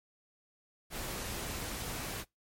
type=noise; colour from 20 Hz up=pink; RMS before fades=-39 dBFS; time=0.9-2.25 s; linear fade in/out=50 ms; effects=noise-tail reverb RT60 0.2 s tail -25 dB re dry + MP3 64 kbps